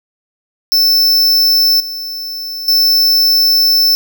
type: tone with level steps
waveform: square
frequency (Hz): 5300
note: E8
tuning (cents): +9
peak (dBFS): -8 / -21 / -8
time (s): 0.72-3.95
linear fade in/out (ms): 0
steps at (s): 1.8 / 2.68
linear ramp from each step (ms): 2
effects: none